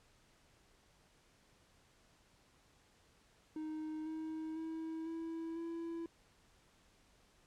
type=tone with pitch steps; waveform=triangle; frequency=311.1 / 316.5 / 322.1 / 327.7 / 333.4 Hz; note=D#4 / D#4 / E4 / E4 / E4; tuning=0 / +30 / -40 / -10 / +20 cents; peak=-38 dBFS; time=3.56-6.06 s; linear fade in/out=2 ms; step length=500 ms; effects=pink hiss -69 dBFS RMS until 7.46 s + low-pass 9000 Hz 12 dB/octave